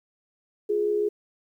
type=tone pair together; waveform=sine; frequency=350.8 / 417.2 Hz; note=F4 / G#4; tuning=+8 / +8 cents; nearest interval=minor third; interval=300 cents; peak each=-30 / -22 dBFS; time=0.69-1.09 s; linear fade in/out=10 ms; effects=10-bit